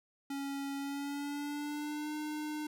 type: tone with pitch glide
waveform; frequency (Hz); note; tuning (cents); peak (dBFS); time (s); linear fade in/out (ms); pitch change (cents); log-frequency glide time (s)
square; 277.8 to 302.9; C#4 to D#4; +4 to -46; -37; 0.3-2.67; 5; +150; 0.77-2.15
effects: none